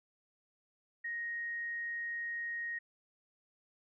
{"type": "tone", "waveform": "sine", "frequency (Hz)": 1872, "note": "A#6", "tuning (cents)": 7, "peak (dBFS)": -36, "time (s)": [1.04, 2.79], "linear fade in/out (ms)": 10, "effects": []}